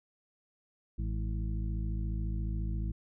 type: harmonic tone with a mistuned harmonic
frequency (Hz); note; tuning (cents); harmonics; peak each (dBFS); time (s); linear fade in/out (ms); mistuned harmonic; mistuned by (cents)
54.3; A1; -22; 1 / 2 / 3 / 4 / 6; -32 / -38 / -42 / -44 / -48; 0.98-2.92; 10; 4; -48
effects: none